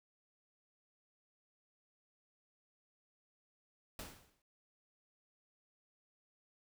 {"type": "noise with exponential decay", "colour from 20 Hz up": "pink", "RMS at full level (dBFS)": -44, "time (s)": [3.99, 4.42], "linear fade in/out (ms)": 2, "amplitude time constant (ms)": 92, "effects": []}